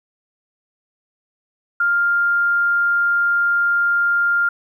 sine tone, 1400 Hz, F6, 4 cents sharp, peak -14 dBFS, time 1.8-4.49 s, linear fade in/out 5 ms, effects 9-bit

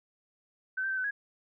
sine tone with pitch steps, 1527 / 1566 / 1545 / 1514 / 1657 Hz, G6 / G6 / G6 / F#6 / G#6, -46 / -2 / -26 / +39 / -4 cents, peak -29 dBFS, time 0.77-1.11 s, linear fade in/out 10 ms, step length 68 ms, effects none

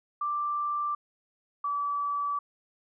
sine tone pair in turn, 1177 / 1151.4 Hz, D6 / D6, +3 / -35 cents, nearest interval unison, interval 38 cents, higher first, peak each -27 dBFS, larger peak neither, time 0.21-0.95 / 1.64-2.39 s, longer second, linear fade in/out 5 ms, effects none

